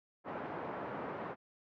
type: band-pass noise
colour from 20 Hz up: white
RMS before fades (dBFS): -41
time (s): 0.24-1.36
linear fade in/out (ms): 50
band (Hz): 160 to 1000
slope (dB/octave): 12
effects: low-pass 2000 Hz 12 dB/octave + MP3 64 kbps